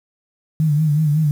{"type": "tone with vibrato", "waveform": "sine", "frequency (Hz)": 151.9, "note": "D#3", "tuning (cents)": -41, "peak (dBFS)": -13, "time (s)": [0.6, 1.31], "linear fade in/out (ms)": 0, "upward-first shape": "sine", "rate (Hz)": 5.4, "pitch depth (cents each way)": 76, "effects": ["7-bit"]}